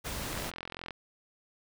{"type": "noise", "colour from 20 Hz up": "pink", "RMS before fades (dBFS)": -37, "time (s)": [0.04, 0.51], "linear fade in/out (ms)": 20}
{"type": "click train", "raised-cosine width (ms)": 0.3, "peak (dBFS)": -23, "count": 26, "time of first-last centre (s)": [0.33, 0.907], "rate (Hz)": 43.3}
{"effects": []}